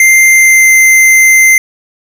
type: tone with pitch glide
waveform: square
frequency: 2093 to 2079 Hz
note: C7 to C7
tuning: 0 to -12 cents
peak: -3 dBFS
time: 0-1.58 s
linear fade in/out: 2 ms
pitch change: -12 cents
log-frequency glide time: 0.27-0.72 s
effects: none